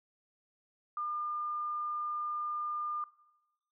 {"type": "tone", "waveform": "sine", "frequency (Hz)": 1205, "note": "D6", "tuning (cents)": 44, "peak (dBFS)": -33, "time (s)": [0.97, 3.04], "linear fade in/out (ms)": 2, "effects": ["noise-tail reverb RT60 1.0 s tail -20 dB re dry"]}